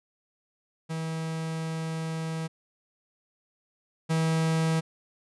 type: tone pair in turn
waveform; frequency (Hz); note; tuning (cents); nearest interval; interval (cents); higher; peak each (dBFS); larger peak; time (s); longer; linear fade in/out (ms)
45% pulse; 161.3 / 161.3; E3 / E3; -37 / -37; unison; 0; neither; -30 / -23; second; 0.89-2.48 / 4.09-4.81; first; 20
effects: resampled to 24000 Hz